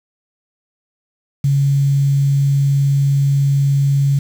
sine tone with quantisation, 139.4 Hz, C#3, 10 cents sharp, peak -11 dBFS, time 1.44-4.19 s, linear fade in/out 5 ms, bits 6, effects none

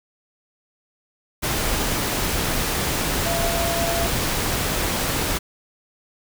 sine tone in noise, 677 Hz, E5, 46 cents sharp, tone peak -24 dBFS, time 3.25-4.07 s, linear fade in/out 20 ms, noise pink, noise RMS -23 dBFS, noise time 1.42-5.39 s, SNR -4 dB, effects none

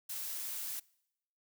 blue noise, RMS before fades -40 dBFS, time 0.09-0.8 s, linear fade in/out 10 ms, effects noise-tail reverb RT60 0.8 s tail -24 dB re dry

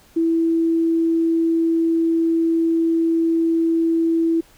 sine tone, 329.6 Hz, E4, in tune, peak -15 dBFS, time 0.16-4.41 s, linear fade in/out 10 ms, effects pink hiss -52 dBFS RMS until 4.57 s

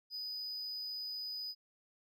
triangle tone, 4978 Hz, D#8, in tune, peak -38 dBFS, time 0.1-1.55 s, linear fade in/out 50 ms, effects none

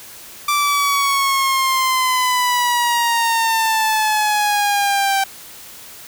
sawtooth exponential sweep, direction down, 1174.7 to 778 Hz, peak -11 dBFS, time 0.48-5.24 s, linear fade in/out 5 ms, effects white hiss -38 dBFS RMS until 6.07 s

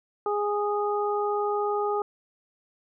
harmonic tone, 413.2 Hz, G#4, 9 cents flat, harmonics 1 / 2 / 3, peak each -26 / -29 / -31 dBFS, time 0.26-2.02 s, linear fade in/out 2 ms, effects none

